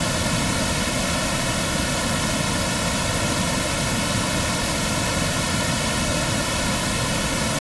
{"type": "noise with comb filter", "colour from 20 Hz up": "pink", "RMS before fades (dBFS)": -22, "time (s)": [0, 7.59], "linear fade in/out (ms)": 5, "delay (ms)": 2.5, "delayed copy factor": -0.75, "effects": ["resampled to 24000 Hz"]}